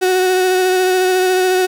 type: tone with vibrato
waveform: 35% pulse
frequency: 370 Hz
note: F#4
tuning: in tune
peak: -10 dBFS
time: 0.01-1.67 s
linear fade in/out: 20 ms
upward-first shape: sine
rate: 14 Hz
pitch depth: 20 cents each way
effects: none